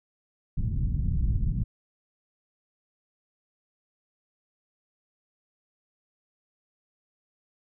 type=low-pass noise; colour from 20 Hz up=pink; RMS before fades=-26 dBFS; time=0.57-1.64 s; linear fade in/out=10 ms; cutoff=170 Hz; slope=24 dB/octave; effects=none